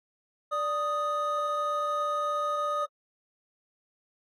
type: tone pair together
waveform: triangle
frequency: 587.3 / 1244.4 Hz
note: D5 / D#6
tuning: 0 / 0 cents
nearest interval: octave + minor second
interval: 1300 cents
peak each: -30 / -26 dBFS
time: 0.51-2.86 s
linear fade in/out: 20 ms
effects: AAC 48 kbps